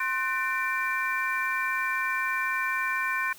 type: tone cluster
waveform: sine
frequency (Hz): 1054 / 1508 / 1802 / 2352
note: C6 / F#6 / A6 / D7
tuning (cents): +12 / +32 / +41 / +2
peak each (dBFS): -31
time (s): 0-3.33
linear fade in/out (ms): 5
effects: white hiss -50 dBFS RMS until 3.38 s